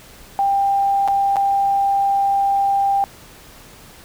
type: tone with dropouts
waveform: sine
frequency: 793 Hz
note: G5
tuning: 20 cents sharp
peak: -14 dBFS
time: 0.39-3.04 s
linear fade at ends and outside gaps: 0 ms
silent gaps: 1.077-1.084 / 1.359-1.367 s
effects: pink hiss -43 dBFS RMS until 4.04 s